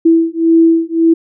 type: beating tone pair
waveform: sine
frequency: 328.4 / 330.2 Hz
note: E4 / E4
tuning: -6 / +3 cents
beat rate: 1.8 Hz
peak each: -10 dBFS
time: 0.05-1.14 s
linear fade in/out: 10 ms
effects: none